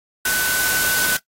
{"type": "tone in noise", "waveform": "sine", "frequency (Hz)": 1504, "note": "F#6", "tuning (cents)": 28, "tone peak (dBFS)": -20, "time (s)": [0.25, 1.17], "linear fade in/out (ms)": 5, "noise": "white", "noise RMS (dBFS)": -21, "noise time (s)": [0.25, 1.17], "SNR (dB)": -2, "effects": ["noise-tail reverb RT60 0.1 s tail -18 dB re dry", "AAC 48 kbps"]}